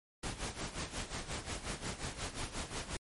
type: noise with tremolo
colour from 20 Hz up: pink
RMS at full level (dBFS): -38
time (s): 0.23-2.97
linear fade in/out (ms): 5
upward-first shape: sine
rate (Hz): 5.6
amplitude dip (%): 75
effects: MP3 48 kbps